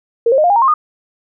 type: tone with pitch steps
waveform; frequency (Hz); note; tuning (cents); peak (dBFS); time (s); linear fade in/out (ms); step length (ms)
sine; 464.7 / 533.8 / 613.2 / 704.4 / 809.1 / 929.4 / 1067.6 / 1226.4; A#4 / C5 / D#5 / F5 / G#5 / A#5 / C6 / D#6; -5 / +35 / -25 / +15 / -45 / -5 / +35 / -25; -8; 0.26-0.74; 5; 60
effects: none